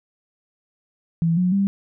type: tone with pitch steps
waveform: sine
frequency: 166 / 181.02 / 197.41 Hz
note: E3 / F#3 / G3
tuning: +12 / -38 / +12 cents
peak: -16 dBFS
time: 1.22-1.67 s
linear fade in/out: 0 ms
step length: 150 ms
effects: none